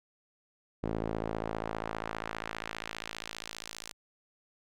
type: tone with band-pass filter sweep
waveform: sawtooth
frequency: 55 Hz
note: A1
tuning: in tune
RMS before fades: -38 dBFS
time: 0.83-3.93 s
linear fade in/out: 5 ms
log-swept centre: 360 to 6600 Hz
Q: 0.85
effects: none